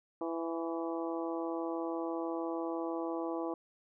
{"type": "harmonic tone with a mistuned harmonic", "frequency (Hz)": 166.1, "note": "E3", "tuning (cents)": 13, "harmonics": [2, 3, 4, 5, 6, 7], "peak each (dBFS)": [-36, -40, -42, -44, -46, -47], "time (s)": [0.21, 3.54], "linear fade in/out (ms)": 2, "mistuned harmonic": 7, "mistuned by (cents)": -30, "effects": []}